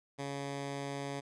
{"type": "tone", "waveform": "10% pulse", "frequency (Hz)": 140.1, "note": "C#3", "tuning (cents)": 19, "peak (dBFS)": -29, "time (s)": [0.18, 1.21], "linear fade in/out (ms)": 20, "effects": ["resampled to 22050 Hz"]}